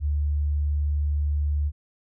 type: tone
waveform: sine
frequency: 73.42 Hz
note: D2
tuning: in tune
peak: -21 dBFS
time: 0-1.72 s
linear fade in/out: 50 ms
effects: none